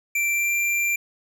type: tone with pitch glide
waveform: square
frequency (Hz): 2349 to 2368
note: D7 to D7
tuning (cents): 0 to +14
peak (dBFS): -21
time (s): 0.15-0.96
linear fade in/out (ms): 5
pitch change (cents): +14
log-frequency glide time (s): 0.31-0.55
effects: none